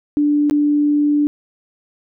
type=tone with dropouts; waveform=sine; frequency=293.7 Hz; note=D4; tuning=in tune; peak=-12 dBFS; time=0.17-1.27 s; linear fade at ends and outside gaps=0 ms; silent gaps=0.498-0.51 s; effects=none